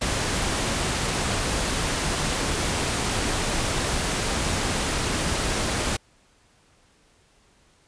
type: noise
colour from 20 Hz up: pink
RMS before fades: -25 dBFS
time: 0.01-5.97 s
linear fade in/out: 10 ms
effects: pink hiss -60 dBFS RMS until 7.87 s + resampled to 22050 Hz